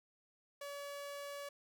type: tone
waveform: sawtooth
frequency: 569 Hz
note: C#5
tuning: 45 cents sharp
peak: -40 dBFS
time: 0.61-1.49 s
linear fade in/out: 5 ms
effects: none